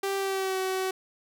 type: tone with pitch glide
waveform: sawtooth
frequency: 392 to 377.3 Hz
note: G4 to F#4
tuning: 0 to +34 cents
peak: -23 dBFS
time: 0.03-0.91 s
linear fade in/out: 5 ms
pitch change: -66 cents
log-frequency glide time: 0.17-0.58 s
effects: none